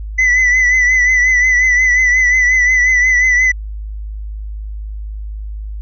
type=tone with vibrato; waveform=triangle; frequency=2000 Hz; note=B6; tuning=21 cents sharp; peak=-7 dBFS; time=0.18-3.52 s; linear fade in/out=10 ms; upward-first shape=triangle; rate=5.6 Hz; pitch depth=52 cents each way; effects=added 52 Hz sine -22 dBFS peak until 5.81 s + resampled to 16000 Hz